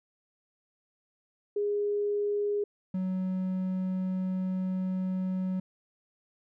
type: tone pair in turn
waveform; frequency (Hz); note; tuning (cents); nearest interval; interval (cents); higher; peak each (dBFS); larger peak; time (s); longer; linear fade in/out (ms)
sine / triangle; 411.4 / 186.25; G#4 / F#3; -16 / +12; octave + major second; 1372; first; -26; neither; 1.56-2.64 / 2.94-5.6; second; 5
effects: none